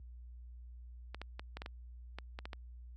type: clicks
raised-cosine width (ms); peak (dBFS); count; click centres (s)
0.3; -27; 10; 1.146 / 1.216 / 1.395 / 1.57 / 1.619 / 1.661 / 2.186 / 2.389 / 2.455 / 2.532
effects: added 60 Hz sine -42 dBFS peak until 2.96 s + high-pass 80 Hz 12 dB/octave